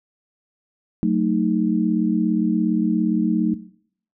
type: chord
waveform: sine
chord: D# diminished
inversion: first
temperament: just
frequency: 186.68 / 224 / 311.1 Hz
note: F#3 / A3 / D#4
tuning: +16 / +31 / 0 cents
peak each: -20 / -20 / -23 dBFS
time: 1.03-3.54 s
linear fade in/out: 0 ms
effects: noise-tail reverb RT60 0.6 s tail -17 dB re dry